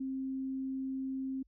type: tone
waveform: sine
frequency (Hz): 265.3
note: C4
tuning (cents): +24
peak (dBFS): -34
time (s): 0-1.43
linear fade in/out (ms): 10
effects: added 50 Hz sine -65 dBFS peak until 1.47 s